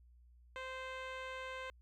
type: tone with low-pass filter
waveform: 10% pulse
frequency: 520 Hz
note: C5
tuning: 11 cents flat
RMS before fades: -45 dBFS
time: 0.56-1.7 s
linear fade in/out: 0 ms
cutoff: 3800 Hz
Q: 0.53
effects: added 60 Hz sine -60 dBFS peak until 1.81 s